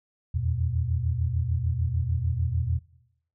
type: tone cluster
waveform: sine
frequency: 80.7 / 87.4 / 120.4 Hz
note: E2 / F2 / B2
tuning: -36 / +2 / -44 cents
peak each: -28 dBFS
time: 0.34-2.79 s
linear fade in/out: 10 ms
effects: noise-tail reverb RT60 0.8 s tail -19 dB re dry

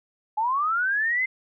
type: linear sweep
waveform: sine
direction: up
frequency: 832 to 2093 Hz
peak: -21 dBFS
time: 0.37-1.26 s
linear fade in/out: 10 ms
effects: none

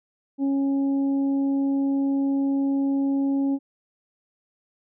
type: harmonic tone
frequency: 275.4 Hz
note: C#4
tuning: 11 cents flat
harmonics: 1 / 2 / 3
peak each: -20 / -37 / -41 dBFS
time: 0.38-3.59 s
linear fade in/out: 50 ms
effects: none

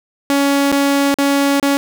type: tone with dropouts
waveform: sawtooth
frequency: 280.2 Hz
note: C#4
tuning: 19 cents sharp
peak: -8 dBFS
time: 0.3-1.77 s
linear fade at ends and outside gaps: 0 ms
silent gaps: 0.717-0.725 / 1.142-1.186 / 1.598-1.627 s
effects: none

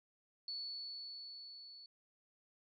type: tone with level ramp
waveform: sine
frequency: 4435 Hz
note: C#8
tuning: in tune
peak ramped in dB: -40 to -53 dBFS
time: 0.48-1.86 s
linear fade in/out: 2 ms
effects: none

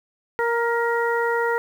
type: harmonic tone with a mistuned harmonic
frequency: 467.5 Hz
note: A#4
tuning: 5 cents sharp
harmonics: 1 / 2 / 3 / 4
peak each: -22 / -25 / -27 / -28 dBFS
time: 0.39-1.58 s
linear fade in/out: 0 ms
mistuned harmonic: 4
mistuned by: +22 cents
effects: 8-bit

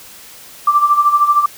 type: tone with tremolo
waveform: sine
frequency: 1174.7 Hz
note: D6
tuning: in tune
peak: -6 dBFS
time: 0.67-1.46 s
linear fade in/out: 5 ms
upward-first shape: sine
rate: 13 Hz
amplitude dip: 70%
effects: white hiss -38 dBFS RMS until 1.57 s

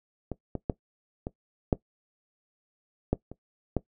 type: clicks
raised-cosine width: 2 ms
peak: -19 / -18 / -12 / -19 / -8 / -10 / -27 / -12 dBFS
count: 8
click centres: 0.317 / 0.553 / 0.698 / 1.269 / 1.728 / 3.13 / 3.316 / 3.767 s
effects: noise-tail reverb RT60 0.1 s tail -18 dB re dry

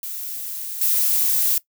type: noise with level steps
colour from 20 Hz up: violet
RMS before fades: -30 / -19 dBFS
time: 0.03-1.58 s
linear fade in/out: 2 ms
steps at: 0.81 s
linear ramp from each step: 5 ms
effects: noise-tail reverb RT60 0.1 s tail -19 dB re dry

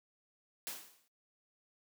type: noise with exponential decay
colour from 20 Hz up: white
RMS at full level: -39 dBFS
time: 0.67-1.08 s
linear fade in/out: 0 ms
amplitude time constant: 89 ms
effects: noise-tail reverb RT60 0.2 s tail -24 dB re dry + high-pass 200 Hz 12 dB/octave

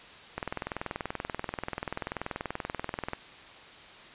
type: click train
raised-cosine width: 0.5 ms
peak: -17 dBFS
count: 58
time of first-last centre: 0.38-3.134 s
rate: 20.7 Hz
effects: white hiss -49 dBFS RMS until 4.14 s + resampled to 8000 Hz

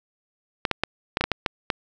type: clicks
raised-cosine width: 0.3 ms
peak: -5 dBFS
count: 9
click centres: 0.652 / 0.713 / 0.836 / 1.171 / 1.21 / 1.24 / 1.317 / 1.462 / 1.702 s
effects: none

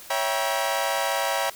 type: chord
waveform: sawtooth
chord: C# diminished seventh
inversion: none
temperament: equal with one note detuned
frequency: 554.4 / 659.3 / 784 / 955.8 Hz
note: C#5 / E5 / G5 / Bb5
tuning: 0 / 0 / 0 / +43 cents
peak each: -25 dBFS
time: 0.1-1.5 s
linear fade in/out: 5 ms
effects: white hiss -44 dBFS RMS until 1.55 s

